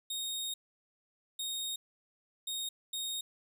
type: tone bursts at uneven times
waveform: sawtooth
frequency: 3719 Hz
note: A#7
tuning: 5 cents flat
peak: -32 dBFS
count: 4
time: 0.1-0.54 / 1.39-1.76 / 2.47-2.69 / 2.93-3.21 s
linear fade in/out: 5 ms
effects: none